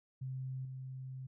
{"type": "tone with level steps", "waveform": "sine", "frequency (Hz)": 130.81, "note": "C3", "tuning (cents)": 0, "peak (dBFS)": [-38, -42], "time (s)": [0.21, 1.27], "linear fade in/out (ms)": 10, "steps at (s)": 0.65, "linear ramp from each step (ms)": 2, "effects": []}